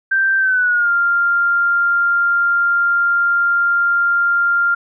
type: tone with pitch glide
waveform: sine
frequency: 1566 to 1395.1 Hz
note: G6 to F6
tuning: -2 to -2 cents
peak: -12 dBFS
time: 0.11-4.75 s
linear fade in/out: 10 ms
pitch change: -200 cents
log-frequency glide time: 0.38-0.91 s
effects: none